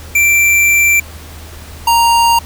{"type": "tone pair in turn", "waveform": "square", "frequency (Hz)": [2349, 932.2], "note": ["D7", "A#5"], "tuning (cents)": [0, 0], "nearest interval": "octave + major third", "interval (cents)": 1600, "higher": "first", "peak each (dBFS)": -8, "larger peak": "neither", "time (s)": [[0.15, 1], [1.87, 2.39]], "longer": "first", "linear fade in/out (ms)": 5, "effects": ["added 78 Hz sine -31 dBFS peak until 2.45 s", "pink hiss -35 dBFS RMS until 2.45 s"]}